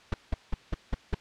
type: noise bursts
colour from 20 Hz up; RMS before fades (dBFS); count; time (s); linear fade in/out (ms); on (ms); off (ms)
brown; -26; 6; 0.12-1.146; 5; 21; 180
effects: white hiss -55 dBFS RMS until 1.2 s + low-pass 4000 Hz 12 dB/octave